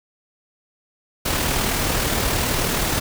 pink noise with amplitude modulation, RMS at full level -20 dBFS, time 1.25-3 s, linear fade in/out 10 ms, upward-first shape sine, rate 38.9 Hz, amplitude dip 30%, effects none

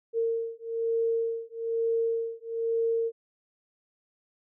sine beating tone pair, 457.1 / 458.2 Hz, A#4 / A#4, -34 / -30 cents, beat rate 1.1 Hz, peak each -29 dBFS, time 0.13-3.12 s, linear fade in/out 50 ms, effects none

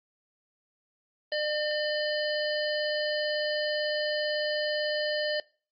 harmonic tone, 603 Hz, D5, 46 cents sharp, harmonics 1 / 3 / 5 / 7 / 8, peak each -29 / -34 / -36 / -37 / -38 dBFS, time 1.32-5.4 s, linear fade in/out 2 ms, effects noise-tail reverb RT60 0.4 s tail -23 dB re dry + Opus 24 kbps

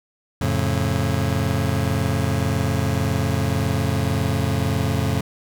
30% pulse chord, F augmented, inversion none, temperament just, 87.31 / 109.13 / 136.42 Hz, F2 / A2 / C#3, 0 / -14 / -27 cents, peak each -21 dBFS, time 0.41-5.21 s, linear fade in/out 5 ms, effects none

